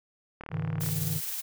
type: click train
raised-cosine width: 0.5 ms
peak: -25 dBFS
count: 19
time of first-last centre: 0.41-0.889 s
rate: 37.6 Hz
type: chord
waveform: triangle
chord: Ab suspended fourth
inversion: none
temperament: equal with one note detuned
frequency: 103.83 / 138.59 / 159.57 Hz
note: Ab2 / Db3 / Eb3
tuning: 0 / 0 / +44 cents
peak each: -33 / -33 / -29 dBFS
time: 0.5-1.21 s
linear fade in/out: 50 ms
type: noise with tremolo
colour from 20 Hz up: blue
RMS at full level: -33 dBFS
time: 0.8-1.42 s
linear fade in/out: 20 ms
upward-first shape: sine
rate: 19 Hz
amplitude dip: 30%
effects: none